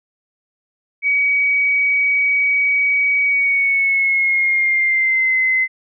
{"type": "tone with pitch glide", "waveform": "sine", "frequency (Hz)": [2264, 2052], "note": ["C#7", "C7"], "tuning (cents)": [36, -34], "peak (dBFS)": -13, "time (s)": [1.02, 5.68], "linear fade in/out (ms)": 50, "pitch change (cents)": -170, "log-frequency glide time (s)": [3.24, 5.37], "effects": []}